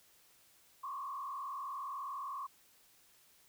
sine tone with frequency modulation, 1100 Hz, C#6, 14 cents flat, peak -39 dBFS, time 0.83-2.47 s, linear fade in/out 10 ms, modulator 40.1 Hz, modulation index 1.7, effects white hiss -66 dBFS RMS until 3.48 s

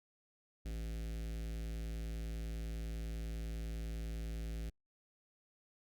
square tone with notch filter, 55 Hz, A1, in tune, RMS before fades -41 dBFS, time 0.65-4.7 s, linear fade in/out 10 ms, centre 990 Hz, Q 0.76, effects Opus 48 kbps

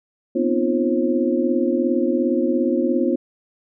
sine tone cluster, 244.6 / 261.8 / 303.9 / 346.7 / 536 Hz, B3 / C4 / D#4 / F4 / C5, -16 / +1 / -41 / -13 / +42 cents, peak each -22 / -24 / -25 / -21 / -25 dBFS, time 0.35-3.16 s, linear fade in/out 10 ms, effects none

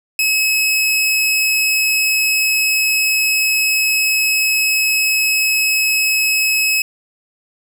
sawtooth tone, 2571 Hz, E7, 44 cents flat, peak -10 dBFS, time 0.19-6.82 s, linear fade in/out 2 ms, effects none

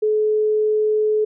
sine tone, 428.3 Hz, A4, 47 cents flat, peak -15 dBFS, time 0.02-1.25 s, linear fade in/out 10 ms, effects none

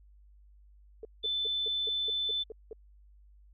sine tone bursts, 440 Hz, A4, in tune, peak -38 dBFS, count 9, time 1.03-2.73 s, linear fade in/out 2 ms, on 20 ms, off 190 ms
sine tone, 3520 Hz, A7, in tune, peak -29 dBFS, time 1.23-2.44 s, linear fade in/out 20 ms
effects added 50 Hz sine -55 dBFS peak until 3.53 s

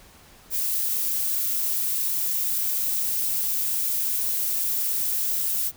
violet noise, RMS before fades -25 dBFS, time 0.5-5.72 s, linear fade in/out 50 ms, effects pink hiss -51 dBFS RMS until 5.76 s

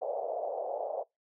pink band-pass noise, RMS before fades -35 dBFS, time 0.01-1.04 s, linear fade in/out 20 ms, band 510 to 720 Hz, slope 48 dB/octave, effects noise-tail reverb RT60 0.2 s tail -26 dB re dry

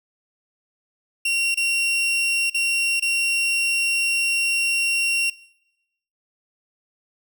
40% pulse tone with dropouts, 2746 Hz, F7, 30 cents flat, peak -18 dBFS, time 1.25-5.3 s, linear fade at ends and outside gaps 5 ms, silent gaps 1.545-1.572 / 2.499-2.544 / 2.998-3.022 s, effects noise-tail reverb RT60 0.9 s tail -22 dB re dry

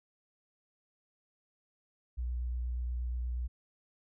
sine tone with vibrato, 60.9 Hz, B1, 24 cents flat, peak -32 dBFS, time 2.17-3.48 s, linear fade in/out 20 ms, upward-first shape square, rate 8.4 Hz, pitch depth 13 cents each way, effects none

